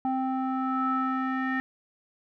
square tone with low-pass filter sweep, 261.6 Hz, C4, in tune, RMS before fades -28 dBFS, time 0.05-1.6 s, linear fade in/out 0 ms, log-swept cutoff 900 to 1800 Hz, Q 6.6, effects none

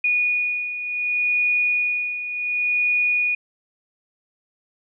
sine beating tone pair, 2457 / 2457.68 Hz, D#7 / D#7, -22 / -22 cents, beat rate 0.68 Hz, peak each -26 / -20 dBFS, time 0.04-3.35 s, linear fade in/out 5 ms, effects none

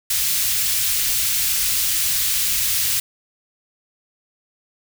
white band-stop noise, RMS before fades -20 dBFS, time 0.1-3 s, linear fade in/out 5 ms, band 100 to 2300 Hz, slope 12 dB/octave, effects none

